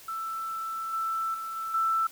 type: tone with level steps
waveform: sine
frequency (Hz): 1328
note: E6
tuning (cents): +12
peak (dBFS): -31 / -27 / -33 / -31 / -23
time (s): 0.08-2.07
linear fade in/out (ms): 5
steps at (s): 0.93 / 1.34 / 1.56 / 1.74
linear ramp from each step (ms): 5
effects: white hiss -50 dBFS RMS until 2.11 s